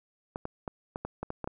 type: clicks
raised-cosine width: 1 ms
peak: -20 dBFS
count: 9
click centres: 0.359 / 0.454 / 0.678 / 0.959 / 1.05 / 1.23 / 1.304 / 1.443 / 1.475 s
effects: none